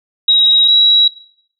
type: tone pair in turn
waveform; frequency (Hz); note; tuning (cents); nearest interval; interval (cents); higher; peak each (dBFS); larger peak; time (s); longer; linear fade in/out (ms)
sine; 3821 / 3877; A#7 / B7; +42 / -33; unison; 25; second; -6; neither; 0.28-0.68 / 0.68-1.08; neither; 5
effects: noise-tail reverb RT60 0.6 s tail -17 dB re dry